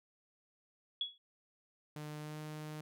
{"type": "tone with exponential decay", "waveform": "sine", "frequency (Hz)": 3364, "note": "G#7", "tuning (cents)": 22, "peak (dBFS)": -30, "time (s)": [1.01, 1.18], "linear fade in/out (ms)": 2, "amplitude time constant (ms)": 36}
{"type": "tone with pitch glide", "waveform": "sawtooth", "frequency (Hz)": [150.8, 153.08], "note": ["D3", "D#3"], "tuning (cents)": [46, -28], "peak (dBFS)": -39, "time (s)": [1.96, 2.81], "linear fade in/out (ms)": 2, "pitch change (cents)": 26, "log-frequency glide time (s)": [2.18, 2.38]}
{"effects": []}